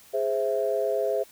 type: chord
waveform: sine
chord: Ab augmented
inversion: none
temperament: equal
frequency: 415.3 / 523.3 / 659.3 Hz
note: Ab4 / C5 / E5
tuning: 0 / 0 / 0 cents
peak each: -27 dBFS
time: 0.13-1.24 s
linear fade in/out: 20 ms
effects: tanh soft clip ceiling -13 dBFS + white hiss -53 dBFS RMS until 1.31 s